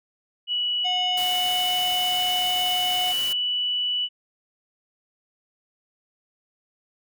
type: tone with pitch glide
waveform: sine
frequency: 2940 to 2960 Hz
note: F#7 to F#7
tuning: -12 to 0 cents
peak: -22 dBFS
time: 0.47-4.09 s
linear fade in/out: 50 ms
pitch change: +12 cents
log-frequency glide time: 0.86-1.69 s
type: harmonic tone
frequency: 729 Hz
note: F#5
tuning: 26 cents flat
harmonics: 1 / 3 / 5 / 7 / 9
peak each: -27 / -37 / -41 / -44 / -46 dBFS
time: 0.84-3.13 s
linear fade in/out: 20 ms
type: noise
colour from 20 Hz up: white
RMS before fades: -34 dBFS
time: 1.17-3.33 s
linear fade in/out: 5 ms
effects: none